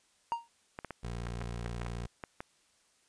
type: tone with exponential decay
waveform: triangle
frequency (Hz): 932.3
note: A#5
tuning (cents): 0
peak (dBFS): -24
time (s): 0.32-0.48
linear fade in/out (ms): 0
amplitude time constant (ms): 33
type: clicks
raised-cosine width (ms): 0.5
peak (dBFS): -24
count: 10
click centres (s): 0.789 / 0.847 / 0.907 / 1.268 / 1.415 / 1.661 / 1.817 / 1.864 / 2.238 / 2.405
type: tone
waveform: 20% pulse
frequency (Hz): 58.7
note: A#1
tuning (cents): +13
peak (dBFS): -32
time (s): 1.03-2.07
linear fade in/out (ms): 10
effects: white hiss -69 dBFS RMS until 3.08 s + resampled to 22050 Hz